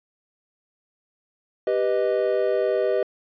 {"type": "chord", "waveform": "triangle", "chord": "G augmented", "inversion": "none", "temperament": "equal", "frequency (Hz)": [392, 493.9, 622.3], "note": ["G4", "B4", "D#5"], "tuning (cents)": [0, 0, 0], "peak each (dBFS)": -22, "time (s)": [1.67, 3.03], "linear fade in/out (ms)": 2, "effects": ["resampled to 11025 Hz"]}